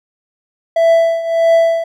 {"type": "tone with tremolo", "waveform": "triangle", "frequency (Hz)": 663, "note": "E5", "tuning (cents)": 10, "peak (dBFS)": -4, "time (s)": [0.76, 1.84], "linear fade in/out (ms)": 5, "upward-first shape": "triangle", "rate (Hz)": 1.6, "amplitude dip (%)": 80, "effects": []}